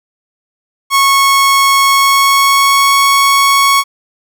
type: tone with pitch glide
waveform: sawtooth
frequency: 1100 to 1108.3 Hz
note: C#6 to C#6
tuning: -14 to -1 cents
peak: -3 dBFS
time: 0.9-3.84 s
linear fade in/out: 50 ms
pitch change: +13 cents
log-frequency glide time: 1.82-2.92 s
effects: none